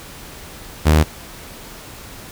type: tone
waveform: sawtooth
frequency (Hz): 77.3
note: D#2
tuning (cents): -11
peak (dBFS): -6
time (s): 0.85-1.04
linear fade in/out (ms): 20
effects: pink hiss -37 dBFS RMS until 2.31 s